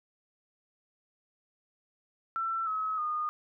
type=tone with pitch steps; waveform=sine; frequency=1340 / 1281.7 / 1225.9 Hz; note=E6 / E6 / D#6; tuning=+28 / -49 / -26 cents; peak=-29 dBFS; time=2.36-3.29 s; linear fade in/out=0 ms; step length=310 ms; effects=none